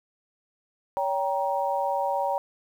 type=chord; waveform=sine; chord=G diminished; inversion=second; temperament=just; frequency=564.5 / 784 / 940.8 Hz; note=Db5 / G5 / Bb5; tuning=+31 / 0 / +16 cents; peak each=-28 dBFS; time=0.97-2.38 s; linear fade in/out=0 ms; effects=9-bit